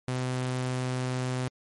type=tone; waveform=sawtooth; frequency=127.4 Hz; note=C3; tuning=46 cents flat; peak=-24 dBFS; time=0.08-1.48 s; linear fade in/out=0 ms; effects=MP3 48 kbps